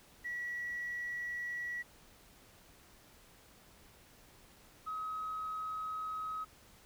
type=tone pair in turn; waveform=sine; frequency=1935 / 1271.5 Hz; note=B6 / D#6; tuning=-36 / +37 cents; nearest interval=perfect fifth; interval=727 cents; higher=first; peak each=-36 / -36 dBFS; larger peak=neither; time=0.24-1.83 / 4.86-6.45 s; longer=neither; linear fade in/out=20 ms; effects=tanh soft clip ceiling -32 dBFS + pink hiss -61 dBFS RMS until 6.85 s